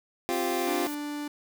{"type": "chord", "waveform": "25% pulse", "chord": "C suspended fourth", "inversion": "none", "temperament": "equal", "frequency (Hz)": [261.6, 349.2, 392], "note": ["C4", "F4", "G4"], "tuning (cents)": [0, 0, 0], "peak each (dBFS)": [-30, -25, -29], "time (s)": [0.29, 0.87], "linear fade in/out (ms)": 0}
{"type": "noise", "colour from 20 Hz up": "blue", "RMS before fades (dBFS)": -41, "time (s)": [0.32, 0.95], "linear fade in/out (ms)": 5}
{"type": "tone", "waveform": "45% pulse", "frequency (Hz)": 293.7, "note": "D4", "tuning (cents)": 0, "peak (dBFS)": -32, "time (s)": [0.67, 1.28], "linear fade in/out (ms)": 5}
{"effects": []}